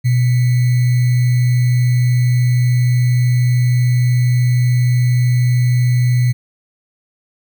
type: tone with sample-and-hold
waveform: sine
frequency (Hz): 123.5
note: B2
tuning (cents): 0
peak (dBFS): -10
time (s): 0.04-6.33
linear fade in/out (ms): 20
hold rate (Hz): 2100
effects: none